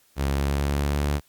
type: tone with pitch glide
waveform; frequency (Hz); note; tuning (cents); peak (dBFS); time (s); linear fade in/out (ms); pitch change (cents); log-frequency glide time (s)
sawtooth; 69.3 to 72.45; C#2 to D2; 0 to -23; -18; 0.16-1.21; 50; +77; 0.27-1.03
effects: white hiss -61 dBFS RMS until 1.28 s + Opus 48 kbps